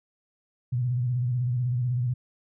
sine tone with vibrato, 123.47 Hz, B2, in tune, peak -23 dBFS, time 0.72-2.14 s, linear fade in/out 10 ms, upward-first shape square, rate 16 Hz, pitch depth 60 cents each way, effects none

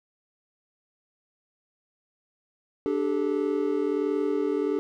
triangle chord, D suspended fourth, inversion none, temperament equal with one note detuned, 293.7 / 392 / 433.4 Hz, D4 / G4 / A4, 0 / 0 / -26 cents, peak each -26 dBFS, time 2.86-4.79 s, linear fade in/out 0 ms, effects none

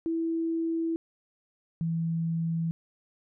sine tone pair in turn, 328.9 / 164.97 Hz, E4 / E3, -4 / +2 cents, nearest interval octave, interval 1194 cents, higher first, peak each -26 dBFS, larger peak neither, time 0.06-0.96 / 1.81-2.71 s, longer neither, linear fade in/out 0 ms, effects none

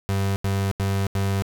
35% pulse tone bursts, 98 Hz, G2, in tune, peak -19 dBFS, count 4, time 0.09-1.422 s, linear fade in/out 0 ms, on 270 ms, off 84 ms, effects none

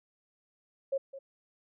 sine tone with echo, 544 Hz, C#5, 33 cents flat, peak -27 dBFS, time 0.92-0.98 s, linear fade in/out 10 ms, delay 210 ms, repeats 1, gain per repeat -14 dB, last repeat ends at 1.19 s, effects none

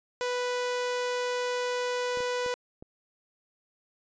sawtooth tone, 493.9 Hz, B4, in tune, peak -24 dBFS, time 0.21-2.54 s, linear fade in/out 0 ms
clicks, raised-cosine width 2 ms, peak -31 dBFS, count 4, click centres 2.173 / 2.205 / 2.462 / 2.825 s
effects resampled to 16000 Hz

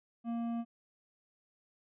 triangle tone with hard clipping, 233.1 Hz, A#3, in tune, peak -35 dBFS, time 0.24-0.65 s, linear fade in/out 50 ms, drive 12 dB, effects resampled to 8000 Hz

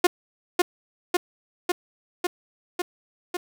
sawtooth tone with echo, 355.9 Hz, F4, 33 cents sharp, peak -10 dBFS, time 0.04-0.07 s, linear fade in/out 5 ms, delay 550 ms, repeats 6, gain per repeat -2 dB, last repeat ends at 3.37 s, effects none

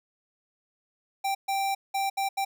square tone bursts at uneven times, 784 Hz, G5, in tune, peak -26 dBFS, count 5, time 1.24-1.35 / 1.48-1.75 / 1.94-2.1 / 2.17-2.29 / 2.37-2.45 s, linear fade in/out 10 ms, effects none

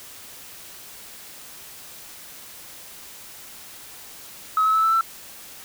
sine tone with pitch steps, 1279 / 1293.1 / 1307.4 / 1321.8 / 1336.4 Hz, D#6 / E6 / E6 / E6 / E6, +47 / -34 / -15 / +4 / +23 cents, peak -15 dBFS, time 4.57-5.01 s, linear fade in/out 2 ms, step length 88 ms, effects tanh soft clip ceiling -12 dBFS + white hiss -42 dBFS RMS until 5.64 s

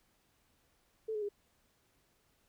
sine tone with pitch steps, 440 / 423.8 / 408.2 Hz, A4 / G#4 / G#4, 0 / +35 / -30 cents, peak -34 dBFS, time 1.08-1.29 s, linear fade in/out 10 ms, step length 70 ms, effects pink hiss -73 dBFS RMS until 2.48 s

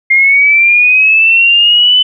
sine linear sweep, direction up, 2114 to 3025 Hz, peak -4 dBFS, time 0.1-2.03 s, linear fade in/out 10 ms, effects none

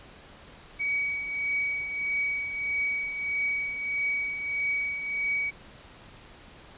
sine tone with tremolo, 2264 Hz, C#7, 36 cents sharp, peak -24 dBFS, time 0.79-5.51 s, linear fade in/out 20 ms, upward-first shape triangle, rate 1.6 Hz, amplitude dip 60%, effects pink hiss -50 dBFS RMS until 6.77 s + resampled to 8000 Hz

